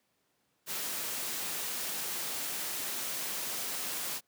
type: noise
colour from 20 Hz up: white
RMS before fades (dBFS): -36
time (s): 0.66-4.21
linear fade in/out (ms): 50
effects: pink hiss -75 dBFS RMS until 4.27 s + high-pass 150 Hz 12 dB/octave